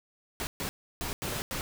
pink noise bursts at uneven times, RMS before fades -34 dBFS, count 5, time 0.4-0.47 / 0.6-0.69 / 1.01-1.13 / 1.22-1.42 / 1.51-1.61 s, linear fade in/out 0 ms, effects none

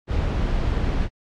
brown noise, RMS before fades -22 dBFS, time 0.07-1.09 s, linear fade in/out 50 ms, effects low-pass 4000 Hz 12 dB/octave + AAC 64 kbps

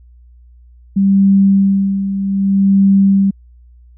sine tone with tremolo, 196 Hz, G3, in tune, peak -6 dBFS, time 0.96-3.31 s, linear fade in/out 10 ms, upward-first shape sine, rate 0.64 Hz, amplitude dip 65%, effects added 60 Hz sine -40 dBFS peak until 3.97 s

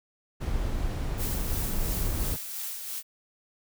brown noise, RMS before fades -29 dBFS, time 0.4-2.37 s, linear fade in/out 20 ms
blue noise with tremolo, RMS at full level -34 dBFS, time 1.17-3.03 s, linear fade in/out 50 ms, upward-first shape sine, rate 2.9 Hz, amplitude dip 40%
effects none

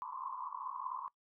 pink band-pass noise, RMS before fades -43 dBFS, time 0.02-1.08 s, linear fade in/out 0 ms, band 970 to 1100 Hz, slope 96 dB/octave, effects noise-tail reverb RT60 0.1 s tail -20 dB re dry

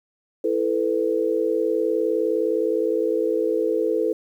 sine chord, E suspended fourth, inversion none, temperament equal with one note detuned, 329.6 / 440 / 499.6 Hz, E4 / A4 / B4, 0 / 0 / +20 cents, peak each -25 / -22 / -24 dBFS, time 0.44-4.13 s, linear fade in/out 5 ms, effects 9-bit

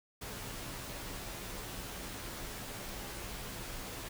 pink noise with comb filter, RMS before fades -43 dBFS, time 0.21-4.09 s, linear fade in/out 10 ms, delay 13 ms, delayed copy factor -0.55, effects none

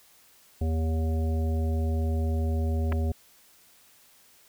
harmonic tone, 80 Hz, D#2, 49 cents sharp, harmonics 1 / 3 / 5 / 7 / 9, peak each -24 / -34 / -38 / -41 / -43 dBFS, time 0.61-3.12 s, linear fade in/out 5 ms
clicks, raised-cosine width 0.5 ms, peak -18 dBFS, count 2, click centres 2.922 / 2.925 s
effects white hiss -58 dBFS RMS until 4.48 s

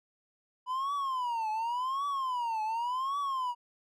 triangle tone with vibrato, 992 Hz, B5, 7 cents sharp, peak -28 dBFS, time 0.66-3.55 s, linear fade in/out 50 ms, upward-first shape triangle, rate 0.89 Hz, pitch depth 260 cents each way, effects none

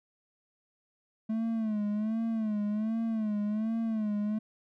triangle tone with vibrato, 217.1 Hz, A3, 23 cents flat, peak -26 dBFS, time 1.29-4.39 s, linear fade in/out 10 ms, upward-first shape sine, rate 1.3 Hz, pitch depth 84 cents each way, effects none

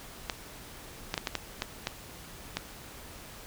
clicks, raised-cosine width 0.2 ms, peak -12 dBFS, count 8, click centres 0.298 / 1.141 / 1.178 / 1.272 / 1.353 / 1.621 / 1.871 / 2.57 s, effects pink hiss -47 dBFS RMS until 3.46 s

